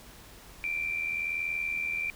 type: tone pair together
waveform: sine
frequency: 2349 / 2430 Hz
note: D7 / D#7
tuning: 0 / -42 cents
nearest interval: minor second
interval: 58 cents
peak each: -30 / -36 dBFS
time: 0.64-2.1 s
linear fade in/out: 0 ms
effects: added 50 Hz sine -56 dBFS peak until 2.15 s + pink hiss -51 dBFS RMS until 2.15 s